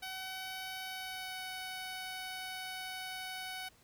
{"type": "tone with pitch glide", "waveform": "10% pulse", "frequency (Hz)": [755, 748.1], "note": ["F#5", "F#5"], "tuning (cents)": [35, 19], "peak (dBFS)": -32, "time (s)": [0.02, 3.69], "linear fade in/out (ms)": 10, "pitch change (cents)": -16, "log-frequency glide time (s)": [0.83, 1.41], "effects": ["pink hiss -65 dBFS RMS until 3.83 s"]}